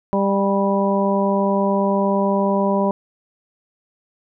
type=harmonic tone with a mistuned harmonic; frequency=198.1 Hz; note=G3; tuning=18 cents sharp; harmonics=1 / 2 / 3 / 4 / 5; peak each=-19 / -23 / -21 / -28 / -23 dBFS; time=0.13-2.91 s; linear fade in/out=0 ms; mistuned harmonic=5; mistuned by=-21 cents; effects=none